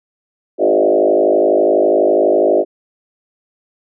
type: tone with frequency modulation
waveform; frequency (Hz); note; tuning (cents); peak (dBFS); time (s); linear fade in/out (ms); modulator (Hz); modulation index
sine; 493.9; B4; 0; -9; 0.58-2.65; 50; 52.1; 3.2
effects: none